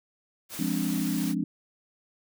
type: noise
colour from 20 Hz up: white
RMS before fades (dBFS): -38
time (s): 0.49-1.35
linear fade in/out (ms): 50
type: chord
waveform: sine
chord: D half-diminished seventh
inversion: first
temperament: equal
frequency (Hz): 174.61 / 207.7 / 261.6 / 293.7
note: F3 / Ab3 / C4 / D4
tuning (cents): 0 / 0 / 0 / 0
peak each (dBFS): -31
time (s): 0.59-1.44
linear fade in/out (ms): 5
effects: none